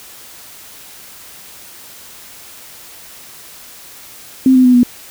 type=tone with pitch steps; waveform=sine; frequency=261.6 / 255.8 / 250.1 / 244.5 Hz; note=C4 / C4 / B3 / B3; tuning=0 / -39 / +22 / -17 cents; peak=-5 dBFS; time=4.46-4.832 s; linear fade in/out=2 ms; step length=93 ms; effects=white hiss -37 dBFS RMS until 5.1 s